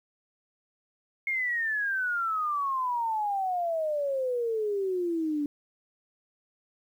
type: exponential sweep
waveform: sine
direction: down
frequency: 2165 to 286.4 Hz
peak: -26 dBFS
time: 1.27-5.46 s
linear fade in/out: 2 ms
effects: 10-bit